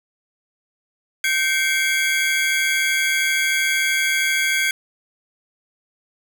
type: tone cluster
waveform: square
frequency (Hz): 1554 / 2132 / 2285 / 3320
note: G6 / C7 / D7 / G#7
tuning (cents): -16 / +32 / -48 / -1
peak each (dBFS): -23 / -23 / -25 / -26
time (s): 1.24-4.71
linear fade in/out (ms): 2
effects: none